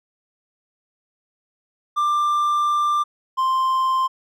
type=tone pair in turn; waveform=triangle; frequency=1186 / 1046.5 Hz; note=D6 / C6; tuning=+17 / 0 cents; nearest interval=major second; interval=217 cents; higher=first; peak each=-15 dBFS; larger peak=neither; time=1.96-3.04 / 3.37-4.08 s; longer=first; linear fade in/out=20 ms; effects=none